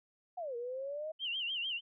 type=exponential two-way sweep; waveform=sine; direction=down then up; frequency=754 to 466.2 to 638 Hz; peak=-37 dBFS; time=0.37-1.12 s; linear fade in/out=10 ms; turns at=0.56 s
type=tone with vibrato; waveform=sine; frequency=2960 Hz; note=F#7; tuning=in tune; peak=-34 dBFS; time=1.19-1.81 s; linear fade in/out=50 ms; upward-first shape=sine; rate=6.7 Hz; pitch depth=140 cents each way
effects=none